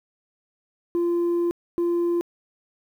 sine tone bursts at uneven times, 344.8 Hz, F4, 22 cents flat, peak -17 dBFS, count 2, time 0.95-1.51 / 1.78-2.21 s, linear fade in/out 0 ms, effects tanh soft clip ceiling -19 dBFS + 9-bit

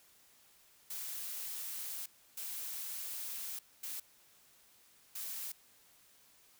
blue noise bursts at uneven times, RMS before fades -42 dBFS, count 4, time 0.9-2.06 / 2.37-3.59 / 3.83-4 / 5.15-5.52 s, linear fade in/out 5 ms, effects white hiss -65 dBFS RMS until 6.59 s

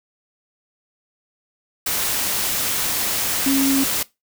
sine tone in noise, 271.7 Hz, C#4, 35 cents flat, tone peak -16 dBFS, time 3.46-3.84 s, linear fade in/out 5 ms, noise white, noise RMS -22 dBFS, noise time 1.86-4.03 s, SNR +3 dB, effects noise-tail reverb RT60 0.2 s tail -20 dB re dry

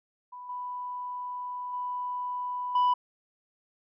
sine tone with level steps, 990 Hz, B5, 4 cents sharp, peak -40 / -33 / -30 / -18 dBFS, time 0.32-2.94 s, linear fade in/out 10 ms, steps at 0.49 / 1.73 / 2.75 s, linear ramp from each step 5 ms, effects tanh soft clip ceiling -20 dBFS

